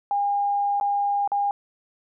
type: tone with dropouts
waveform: sine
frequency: 810 Hz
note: G#5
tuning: 43 cents flat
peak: -20 dBFS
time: 0.11-1.51 s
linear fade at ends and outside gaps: 1 ms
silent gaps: 0.8-0.81 / 1.276-1.318 s
effects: none